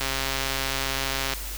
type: click train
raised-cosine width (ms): 0.2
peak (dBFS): -9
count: 180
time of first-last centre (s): 0.01-1.336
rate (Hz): 135
effects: added 50 Hz sine -34 dBFS peak until 1.57 s + white hiss -36 dBFS RMS until 1.57 s